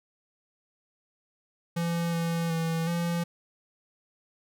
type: tone with pitch steps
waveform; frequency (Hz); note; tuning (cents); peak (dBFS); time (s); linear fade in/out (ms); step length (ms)
square; 169.4 / 167.5 / 164.2 / 170.8; E3 / E3 / E3 / F3; +48 / +28 / -6 / -38; -27; 1.76-3.24; 10; 370
effects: none